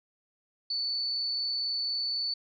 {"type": "tone with amplitude modulation", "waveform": "sine", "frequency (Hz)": 4481, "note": "C#8", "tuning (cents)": 18, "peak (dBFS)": -27, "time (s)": [0.7, 2.34], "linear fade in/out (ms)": 5, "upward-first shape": "sine", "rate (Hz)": 124, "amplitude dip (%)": 30, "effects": []}